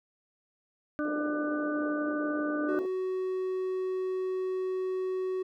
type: harmonic tone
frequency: 298.8 Hz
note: D4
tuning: 30 cents sharp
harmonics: 1 / 2 / 4 / 5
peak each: -30 / -35 / -39 / -38 dBFS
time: 0.99-2.79 s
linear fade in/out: 0 ms
type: band-pass noise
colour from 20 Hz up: white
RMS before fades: -42 dBFS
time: 1.05-2.86 s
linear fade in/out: 0 ms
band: 280 to 490 Hz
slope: 24 dB/octave
type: tone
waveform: triangle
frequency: 373.2 Hz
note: F#4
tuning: 15 cents sharp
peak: -27 dBFS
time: 2.68-5.43 s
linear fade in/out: 10 ms
effects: none